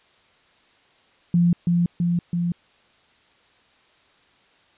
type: tone with echo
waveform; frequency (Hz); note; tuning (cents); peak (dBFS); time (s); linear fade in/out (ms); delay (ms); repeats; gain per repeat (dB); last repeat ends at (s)
sine; 173; F3; -16; -14; 1.34-1.53; 2; 330; 3; -2; 2.52
effects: white hiss -58 dBFS RMS until 4.77 s + resampled to 8000 Hz